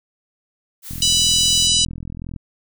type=noise; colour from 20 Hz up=blue; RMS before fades=-34 dBFS; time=0.82-1.69 s; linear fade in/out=50 ms
type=click train; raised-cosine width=5 ms; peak=-19 dBFS; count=62; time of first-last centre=0.91-2.362 s; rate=42 Hz
type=harmonic tone; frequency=987.8 Hz; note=B5; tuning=in tune; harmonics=3 / 4 / 5 / 6 / 7 / 8 / 9; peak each=-19 / -19 / -22 / -22 / -24 / -28 / -24 dBFS; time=1.02-1.85 s; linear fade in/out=2 ms
effects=none